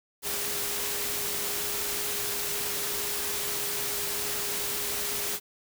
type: tone in noise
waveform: sine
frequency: 410 Hz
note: G#4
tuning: 22 cents flat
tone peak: -41 dBFS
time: 0.22-5.4 s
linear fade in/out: 50 ms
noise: white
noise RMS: -31 dBFS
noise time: 0.22-5.4 s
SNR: -13 dB
effects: none